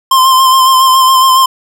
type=tone with vibrato; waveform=square; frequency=1046.5 Hz; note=C6; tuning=in tune; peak=-5 dBFS; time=0.11-1.46 s; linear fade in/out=5 ms; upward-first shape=sine; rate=7.2 Hz; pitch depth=30 cents each way; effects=none